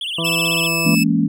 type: tone with vibrato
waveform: triangle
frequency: 3094 Hz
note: G7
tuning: 23 cents flat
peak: -21 dBFS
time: 0.01-0.68 s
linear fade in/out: 2 ms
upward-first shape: triangle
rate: 16 Hz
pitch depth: 240 cents each way
type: harmonic tone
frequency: 165.8 Hz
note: E3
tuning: 10 cents sharp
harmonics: 1 / 2 / 3 / 4 / 6 / 7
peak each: -24 / -27 / -29 / -30 / -32 / -32 dBFS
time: 0.18-0.95 s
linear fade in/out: 5 ms
type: tone with pitch glide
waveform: sawtooth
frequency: 2637 to 2617 Hz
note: E7 to E7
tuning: 0 to -13 cents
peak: -15 dBFS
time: 0.24-1.04 s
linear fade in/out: 10 ms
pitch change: -13 cents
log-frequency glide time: 0.37-0.75 s
type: chord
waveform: sine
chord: A# half-diminished seventh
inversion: second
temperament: just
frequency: 167.82 / 209.8 / 233.1 / 279.7 Hz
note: E3 / G#3 / A#3 / C#4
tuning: +31 / +18 / 0 / +16 cents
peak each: -19 dBFS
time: 0.85-1.28 s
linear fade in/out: 10 ms
effects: none